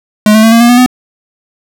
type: tone with pitch steps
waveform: square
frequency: 212 / 218.1 / 224.3 / 230.8 / 237.4 / 244.2 / 251.2 Hz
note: G#3 / A3 / A3 / A#3 / A#3 / B3 / B3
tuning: +36 / -15 / +34 / -17 / +32 / -19 / +30 cents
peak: -3 dBFS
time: 0.26-0.862 s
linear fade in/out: 2 ms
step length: 86 ms
effects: none

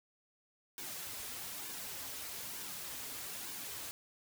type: noise with flanger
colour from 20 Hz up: white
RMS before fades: -44 dBFS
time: 0.78-3.91 s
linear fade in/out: 0 ms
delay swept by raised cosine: 1.5 to 5.9 ms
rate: 1.1 Hz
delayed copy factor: -0.55
effects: none

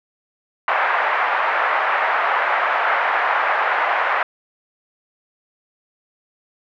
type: band-pass noise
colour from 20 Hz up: pink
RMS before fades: -19 dBFS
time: 0.68-4.23 s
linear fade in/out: 2 ms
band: 710 to 2000 Hz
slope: 24 dB/octave
effects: none

